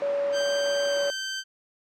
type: low-pass noise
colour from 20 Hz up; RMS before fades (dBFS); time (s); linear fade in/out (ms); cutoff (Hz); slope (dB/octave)
white; -40; 0-1.09; 0; 1300; 12
type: tone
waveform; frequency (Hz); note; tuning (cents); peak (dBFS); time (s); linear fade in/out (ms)
sine; 567; C#5; +39; -23; 0.02-1.1; 0
type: tone with pitch glide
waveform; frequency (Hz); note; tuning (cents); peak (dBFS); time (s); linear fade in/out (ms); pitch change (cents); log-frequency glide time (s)
15% pulse; 1568 to 1551.8; G6 to G6; 0 to -18; -23; 0.32-1.44; 50; -18; 0.88-1.02
effects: high-pass 300 Hz 12 dB/octave + low-pass 8000 Hz 12 dB/octave